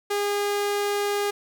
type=tone; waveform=sawtooth; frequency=408.1 Hz; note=G#4; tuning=30 cents flat; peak=-19 dBFS; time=0.1-1.31 s; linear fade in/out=10 ms; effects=none